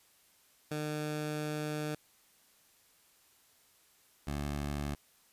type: tone pair in turn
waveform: 15% pulse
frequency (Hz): 151.4 / 72.24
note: D#3 / D2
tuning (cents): -47 / -28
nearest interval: octave + minor second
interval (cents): 1281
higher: first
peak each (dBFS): -28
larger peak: neither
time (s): 0.71-1.95 / 4.27-4.95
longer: first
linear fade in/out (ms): 5
effects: white hiss -66 dBFS RMS until 5.32 s + resampled to 32000 Hz